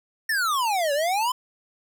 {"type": "exponential two-way sweep", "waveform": "square", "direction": "down then up", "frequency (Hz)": [1845, 554.4, 1040], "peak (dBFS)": -22, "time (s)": [0.29, 1.32], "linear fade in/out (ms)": 5, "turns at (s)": 0.93, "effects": []}